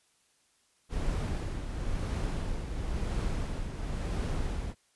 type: noise with tremolo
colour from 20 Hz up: brown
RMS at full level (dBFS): -30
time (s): 0.89-4.75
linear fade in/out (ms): 50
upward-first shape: triangle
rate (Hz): 0.97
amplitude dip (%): 55
effects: white hiss -69 dBFS RMS until 4.95 s + resampled to 24000 Hz